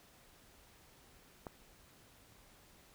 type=click; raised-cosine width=1 ms; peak=-29 dBFS; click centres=1.468 s; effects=pink hiss -63 dBFS RMS until 2.94 s